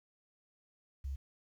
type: tone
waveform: sine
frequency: 68.2 Hz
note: C#2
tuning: 28 cents flat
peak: -36 dBFS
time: 1.04-1.16 s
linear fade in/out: 10 ms
effects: 11-bit